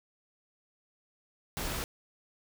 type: noise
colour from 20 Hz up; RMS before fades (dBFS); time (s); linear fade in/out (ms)
pink; -35; 1.57-1.84; 0
effects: none